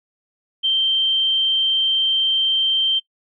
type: tone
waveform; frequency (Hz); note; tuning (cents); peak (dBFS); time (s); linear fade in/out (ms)
sine; 3136; G7; 0; -15; 0.63-3; 20
effects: noise-tail reverb RT60 0.1 s tail -22 dB re dry